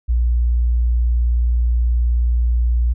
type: tone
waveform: sine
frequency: 59.4 Hz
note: A#1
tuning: 33 cents sharp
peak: -13 dBFS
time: 0.08-2.94 s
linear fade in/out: 20 ms
effects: none